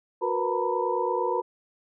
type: tone cluster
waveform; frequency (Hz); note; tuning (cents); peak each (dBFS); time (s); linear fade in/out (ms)
sine; 365.1 / 468.4 / 497.2 / 912 / 982; F#4 / A#4 / B4 / A#5 / B5; -23 / +8 / +12 / -38 / -10; -30; 0.21-1.42; 20
effects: none